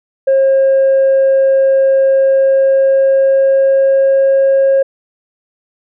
sine tone with pitch glide, 538 to 542.1 Hz, C5 to C#5, +48 to -39 cents, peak -5 dBFS, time 0.27-4.83 s, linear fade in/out 10 ms, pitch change +13 cents, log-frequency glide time 2.06-4.37 s, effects tanh soft clip ceiling -5 dBFS

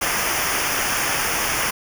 pink noise with comb filter, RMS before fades -22 dBFS, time 0.01-1.71 s, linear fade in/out 10 ms, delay 0.25 ms, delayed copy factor -0.8, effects none

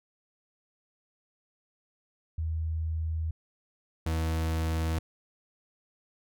sine / 40% pulse tone pair in turn, 80.2 / 80.6 Hz, E2 / E2, -47 / -38 cents, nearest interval unison, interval 9 cents, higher second, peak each -28 / -26 dBFS, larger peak second, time 2.38-3.31 / 4.06-4.99 s, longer neither, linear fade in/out 5 ms, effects none

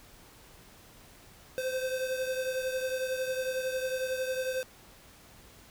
square beating tone pair, 515 / 526 Hz, C5 / C5, -28 / +9 cents, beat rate 11 Hz, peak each -32 / -38 dBFS, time 1.58-4.63 s, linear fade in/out 0 ms, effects pink hiss -55 dBFS RMS until 5.7 s

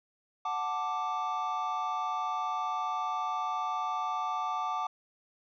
triangle chord, D major, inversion first, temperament equal, 740 / 880 / 1174.7 Hz, F#5 / A5 / D6, 0 / 0 / 0 cents, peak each -34 / -34 / -31 dBFS, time 0.45-4.87 s, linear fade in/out 5 ms, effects resampled to 16000 Hz

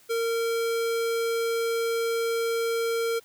square tone, 460 Hz, A#4, 23 cents flat, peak -25 dBFS, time 0.09-3.2 s, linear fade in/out 20 ms, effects white hiss -57 dBFS RMS until 3.24 s

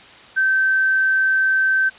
sine tone, 1548 Hz, G6, 22 cents flat, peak -14 dBFS, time 0.36-1.9 s, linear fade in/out 20 ms, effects white hiss -43 dBFS RMS until 1.98 s + resampled to 8000 Hz

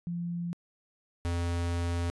sine / square tone pair in turn, 172.4 / 86 Hz, F3 / F2, -22 / -26 cents, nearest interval octave, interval 1204 cents, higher first, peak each -31 / -29 dBFS, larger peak second, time 0.07-0.53 / 1.25-2.1 s, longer second, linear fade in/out 0 ms, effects resampled to 24000 Hz

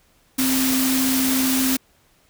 sine tone in noise, 262 Hz, C4, 2 cents sharp, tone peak -19 dBFS, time 0.38-1.77 s, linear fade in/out 10 ms, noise white, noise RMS -23 dBFS, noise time 0.38-1.77 s, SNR +1 dB, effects pink hiss -59 dBFS RMS until 2.29 s

